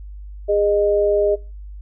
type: tone pair together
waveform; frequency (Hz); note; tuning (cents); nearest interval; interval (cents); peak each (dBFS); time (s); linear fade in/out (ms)
sine; 409.5 / 615.3; G#4 / D#5; -24 / -19; perfect fifth; 705; -17; 0.48-1.36; 20
effects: noise-tail reverb RT60 0.3 s tail -22 dB re dry + added 50 Hz sine -32 dBFS peak until 1.81 s

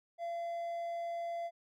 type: tone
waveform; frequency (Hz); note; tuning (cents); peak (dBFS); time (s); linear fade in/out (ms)
triangle; 682; F5; -41; -34; 0.18-1.51; 50
effects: none

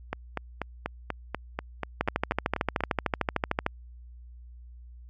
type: two click trains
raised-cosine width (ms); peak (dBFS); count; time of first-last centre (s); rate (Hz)
0.5; -14 / -9; 12 / 23; 0.13-2.806 / 2.01-3.664; 4.11 / 13.3
effects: added 60 Hz sine -44 dBFS peak until 5.09 s + MP3 96 kbps

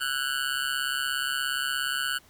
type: tone with amplitude modulation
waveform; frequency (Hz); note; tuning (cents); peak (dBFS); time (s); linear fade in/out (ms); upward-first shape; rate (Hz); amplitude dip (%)
25% pulse; 1480; F#6; 0; -19; 0-2.19; 20; sine; 137; 95
effects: pink hiss -57 dBFS RMS until 2.29 s

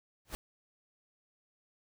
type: noise with exponential growth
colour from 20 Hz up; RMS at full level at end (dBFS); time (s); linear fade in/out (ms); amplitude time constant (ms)
pink; -36; 0.25-0.35; 0; 21
effects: none

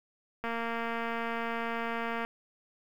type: click train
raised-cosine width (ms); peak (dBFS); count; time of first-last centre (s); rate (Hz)
0.5; -20; 419; 0.44-2.25; 231
effects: 9-bit

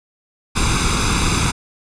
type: noise with comb filter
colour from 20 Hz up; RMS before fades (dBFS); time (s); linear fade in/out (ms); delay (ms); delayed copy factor
pink; -17; 0.55-1.52; 20; 0.81; +0.75
effects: resampled to 22050 Hz

